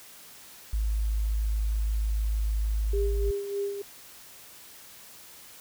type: tone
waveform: sine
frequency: 53.2 Hz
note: G#1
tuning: 42 cents sharp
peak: -24 dBFS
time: 0.73-3.31 s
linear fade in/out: 5 ms
type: tone with tremolo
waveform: sine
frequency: 401.5 Hz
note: G4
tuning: 41 cents sharp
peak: -26 dBFS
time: 2.93-3.82 s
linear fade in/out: 5 ms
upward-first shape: sine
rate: 3.3 Hz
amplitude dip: 55%
effects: white hiss -49 dBFS RMS until 5.6 s